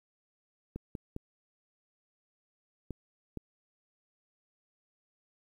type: clicks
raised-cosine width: 3 ms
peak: -25 dBFS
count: 5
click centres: 0.76 / 0.952 / 1.164 / 2.907 / 3.373 s
effects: 10-bit